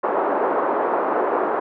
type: band-pass noise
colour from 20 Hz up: pink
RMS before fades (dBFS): -21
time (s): 0.03-1.6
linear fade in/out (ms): 10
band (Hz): 360 to 1200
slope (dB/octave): 24
effects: none